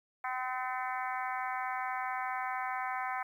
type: harmonic tone with a mistuned harmonic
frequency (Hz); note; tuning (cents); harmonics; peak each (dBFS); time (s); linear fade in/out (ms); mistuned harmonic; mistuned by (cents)
255.4; C4; -42; 3 / 4 / 5 / 6 / 7 / 8 / 9; -37 / -39 / -41 / -43 / -44 / -45 / -46; 0.24-3.23; 5; 9; -37
effects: 11-bit